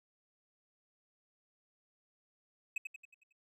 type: tone with echo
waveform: triangle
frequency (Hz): 2554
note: D#7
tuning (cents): +45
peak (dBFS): -31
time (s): 2.76-2.78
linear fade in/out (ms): 5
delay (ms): 91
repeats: 6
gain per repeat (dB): -6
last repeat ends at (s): 3.326
effects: none

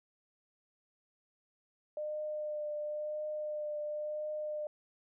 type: tone with vibrato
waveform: sine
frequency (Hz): 603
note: D5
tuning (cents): +46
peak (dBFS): -35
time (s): 1.97-4.67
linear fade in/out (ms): 2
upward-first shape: triangle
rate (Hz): 0.96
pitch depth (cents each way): 18
effects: none

